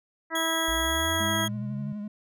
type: harmonic tone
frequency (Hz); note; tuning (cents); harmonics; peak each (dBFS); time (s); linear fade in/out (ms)
325.6; E4; -21; 1 / 2 / 3 / 4 / 5 / 6; -33 / -33 / -33 / -33 / -33 / -33; 0.3-1.49; 50
type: tone with pitch glide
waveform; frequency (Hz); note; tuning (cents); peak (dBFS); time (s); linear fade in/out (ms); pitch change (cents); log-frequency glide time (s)
sawtooth; 3322 to 3282; G#7 to G#7; 0 to -21; -26; 0.35-1.48; 5; -21; 1.05-1.35
type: linear sweep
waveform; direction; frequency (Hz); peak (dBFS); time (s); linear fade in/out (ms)
sine; up; 53 to 146.83; -32; 0.68-1.93; 5
type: tone with vibrato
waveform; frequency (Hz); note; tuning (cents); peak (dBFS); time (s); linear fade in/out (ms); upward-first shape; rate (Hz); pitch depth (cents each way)
triangle; 207.7; G#3; 0; -30; 1.2-2.08; 5; sine; 12; 33
effects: none